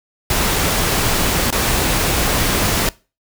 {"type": "noise with dropouts", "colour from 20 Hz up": "pink", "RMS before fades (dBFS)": -17, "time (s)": [0.3, 2.89], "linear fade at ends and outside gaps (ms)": 2, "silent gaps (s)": [1.505, 1.525], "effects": ["noise-tail reverb RT60 0.3 s tail -21 dB re dry"]}